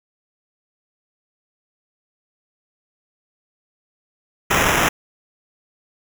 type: noise with sample-and-hold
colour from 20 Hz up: white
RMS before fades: -17 dBFS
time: 4.5-4.89 s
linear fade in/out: 10 ms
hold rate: 4410 Hz
effects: none